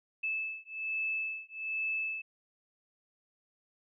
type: beating tone pair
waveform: sine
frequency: 2618 / 2619.2 Hz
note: E7 / E7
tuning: -13 / -12 cents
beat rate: 1.2 Hz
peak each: -36 / -36 dBFS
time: 0.23-2.22 s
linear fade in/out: 10 ms
effects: none